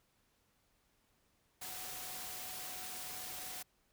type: tone in noise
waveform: sine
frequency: 740 Hz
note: F#5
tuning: in tune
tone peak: -55 dBFS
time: 1.61-3.63 s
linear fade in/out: 10 ms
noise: white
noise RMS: -45 dBFS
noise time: 1.61-3.63 s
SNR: -13 dB
effects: pink hiss -75 dBFS RMS until 3.92 s